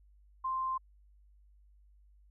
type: tone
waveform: sine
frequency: 1046.5 Hz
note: C6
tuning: in tune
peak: -31 dBFS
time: 0.44-0.78 s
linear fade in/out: 10 ms
effects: added 50 Hz sine -59 dBFS peak until 2.3 s